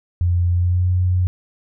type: tone with pitch glide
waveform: sine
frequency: 87.7 to 90.74 Hz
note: F2 to F#2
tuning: +8 to -33 cents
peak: -14 dBFS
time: 0.21-1.27 s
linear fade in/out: 0 ms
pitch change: +59 cents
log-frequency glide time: 0.5-0.93 s
effects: none